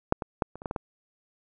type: clicks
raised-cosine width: 1 ms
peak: -6 / -18 / -10 / -27 / -27 / -17 / -17 / -16 dBFS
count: 8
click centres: 0.124 / 0.222 / 0.422 / 0.556 / 0.619 / 0.658 / 0.711 / 0.762 s
effects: none